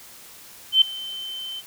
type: tone with ADSR envelope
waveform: sine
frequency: 3085 Hz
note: G7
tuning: 28 cents flat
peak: -9 dBFS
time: 0.72-1.62 s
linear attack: 96 ms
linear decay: 4 ms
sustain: -21 dB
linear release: 36 ms
effects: white hiss -45 dBFS RMS until 1.66 s

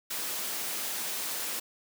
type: high-pass noise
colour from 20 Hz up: white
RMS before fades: -34 dBFS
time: 0.1-1.6 s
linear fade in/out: 10 ms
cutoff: 220 Hz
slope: 12 dB/octave
effects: none

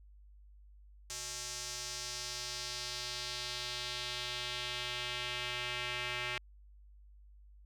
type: tone with band-pass filter sweep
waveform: square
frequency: 122.8 Hz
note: B2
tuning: 9 cents flat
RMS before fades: -40 dBFS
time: 1.1-6.38 s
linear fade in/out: 0 ms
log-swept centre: 6600 to 2500 Hz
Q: 2
effects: added 50 Hz sine -55 dBFS peak until 7.65 s

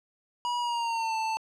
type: tone with pitch glide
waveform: square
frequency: 967 to 886.7 Hz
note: B5 to A5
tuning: -37 to +13 cents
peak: -28 dBFS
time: 0.45-1.37 s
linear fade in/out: 0 ms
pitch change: -150 cents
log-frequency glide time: 0.59-1.16 s
effects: low-pass 6000 Hz 12 dB/octave + 11-bit

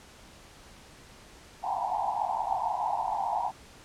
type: band-pass noise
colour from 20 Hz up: pink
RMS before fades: -30 dBFS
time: 1.62-3.52 s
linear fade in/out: 50 ms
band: 710 to 960 Hz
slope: 96 dB/octave
effects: pink hiss -52 dBFS RMS until 3.84 s + low-pass 9000 Hz 12 dB/octave

